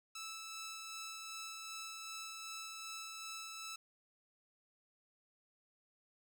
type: tone with tremolo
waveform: 10% pulse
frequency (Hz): 1314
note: E6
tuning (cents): -6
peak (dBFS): -36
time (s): 0.15-3.76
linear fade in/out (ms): 5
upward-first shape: sine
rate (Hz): 2.6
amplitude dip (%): 25
effects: none